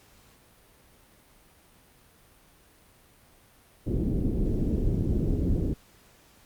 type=low-pass noise; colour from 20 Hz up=pink; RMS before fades=-26 dBFS; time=3.86-5.74 s; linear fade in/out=10 ms; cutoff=370 Hz; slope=24 dB/octave; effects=pink hiss -58 dBFS RMS until 6.45 s + Opus 48 kbps